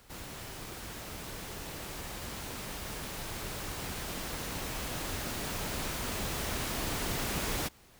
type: noise with level ramp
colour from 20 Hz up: pink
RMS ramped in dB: -44 to -33 dBFS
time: 0.09-7.69 s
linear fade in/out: 20 ms
effects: pink hiss -59 dBFS RMS until 7.99 s